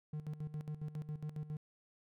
triangle tone with tremolo, 151.8 Hz, D#3, 42 cents flat, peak -36 dBFS, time 0.13-1.57 s, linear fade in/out 5 ms, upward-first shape square, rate 7.3 Hz, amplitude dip 75%, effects none

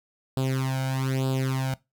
sawtooth tone with flanger, 132.2 Hz, C3, 18 cents sharp, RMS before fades -26 dBFS, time 0.37-1.74 s, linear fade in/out 0 ms, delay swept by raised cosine 0.24 to 1.34 ms, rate 1.1 Hz, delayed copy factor +0.85, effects noise-tail reverb RT60 0.2 s tail -20 dB re dry

